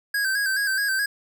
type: tone with vibrato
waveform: square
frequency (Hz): 1600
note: G6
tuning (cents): +35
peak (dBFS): -22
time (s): 0.14-1.06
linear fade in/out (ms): 5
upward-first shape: square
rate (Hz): 4.7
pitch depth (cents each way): 53
effects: none